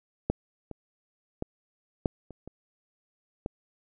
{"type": "clicks", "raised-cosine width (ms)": 2, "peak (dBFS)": [-11, -25, -17, -11, -30, -28, -18], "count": 7, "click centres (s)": [0.3, 0.713, 1.424, 2.058, 2.307, 2.476, 3.461], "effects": []}